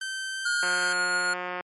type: tone with pitch glide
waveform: sawtooth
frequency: 1549 to 1578.8 Hz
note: G6 to G6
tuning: -21 to +12 cents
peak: -27 dBFS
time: 0.01-0.93 s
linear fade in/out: 5 ms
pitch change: +33 cents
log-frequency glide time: 0.32-0.67 s
type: tone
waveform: square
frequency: 1433 Hz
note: F6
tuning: 44 cents sharp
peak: -25 dBFS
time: 0.45-1.34 s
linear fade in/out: 10 ms
type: click train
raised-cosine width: 0.5 ms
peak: -17 dBFS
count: 177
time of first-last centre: 0.63-1.608 s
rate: 180 Hz
effects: high-pass 300 Hz 12 dB/octave + MP3 48 kbps